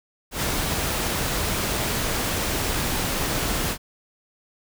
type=noise with ADSR envelope; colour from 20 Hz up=pink; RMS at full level=-23 dBFS; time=0.31-3.78 s; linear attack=120 ms; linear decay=20 ms; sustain=-2 dB; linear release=74 ms; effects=none